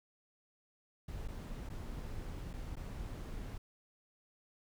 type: noise with dropouts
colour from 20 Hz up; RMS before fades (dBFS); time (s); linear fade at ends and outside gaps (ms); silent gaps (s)
brown; -43; 1.08-3.58; 5; 1.277-1.283 / 1.691-1.699 / 2.532-2.536 / 2.756-2.766
effects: none